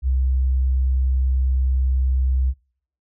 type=tone; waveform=sine; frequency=64.9 Hz; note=C2; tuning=13 cents flat; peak=-16 dBFS; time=0.02-2.54 s; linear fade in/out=50 ms; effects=noise-tail reverb RT60 0.6 s tail -26 dB re dry